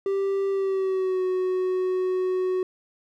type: tone with pitch glide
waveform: triangle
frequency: 392 to 370 Hz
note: G4 to F#4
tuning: 0 to 0 cents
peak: -20 dBFS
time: 0.06-2.63 s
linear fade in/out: 2 ms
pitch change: -100 cents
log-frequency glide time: 0.5-1.23 s
effects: none